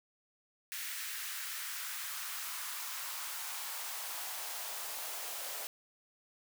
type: noise with high-pass filter sweep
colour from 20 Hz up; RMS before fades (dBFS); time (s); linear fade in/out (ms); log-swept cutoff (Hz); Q
white; -41; 0.72-5.67; 0; 1800 to 560; 1.8
effects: none